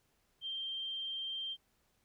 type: tone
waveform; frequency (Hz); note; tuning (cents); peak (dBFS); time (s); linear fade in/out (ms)
sine; 3159; G7; +13; -37; 0.41-1.57; 50
effects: pink hiss -75 dBFS RMS until 2.04 s